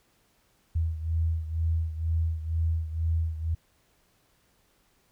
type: beating tone pair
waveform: sine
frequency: 81 / 83.1 Hz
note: E2 / E2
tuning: -30 / +15 cents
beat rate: 2.1 Hz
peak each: -26 / -31 dBFS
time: 0.75-3.55 s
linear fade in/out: 10 ms
effects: pink hiss -67 dBFS RMS until 5.11 s